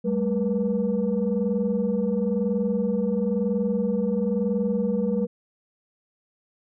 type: tone cluster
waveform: sine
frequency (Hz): 193.7 / 214.7 / 481.6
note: G3 / A3 / B4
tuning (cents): -20 / -42 / -44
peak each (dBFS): -24 / -25 / -25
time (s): 0.04-5.27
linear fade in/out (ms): 20
effects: tanh soft clip ceiling -15 dBFS